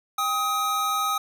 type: tone pair together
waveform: square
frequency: 795 / 1262 Hz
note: G5 / D#6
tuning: +24 / +24 cents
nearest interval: minor sixth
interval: 800 cents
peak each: -31 / -24 dBFS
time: 0.18-1.18 s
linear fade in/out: 5 ms
effects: none